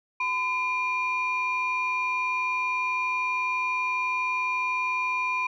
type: tone pair together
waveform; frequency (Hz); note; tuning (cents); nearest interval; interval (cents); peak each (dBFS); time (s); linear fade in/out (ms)
sine; 1012.3 / 2402; B5 / D7; +42 / +38; octave + minor third; 1496; -26; 0.2-5.47; 5
effects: tanh soft clip ceiling -19 dBFS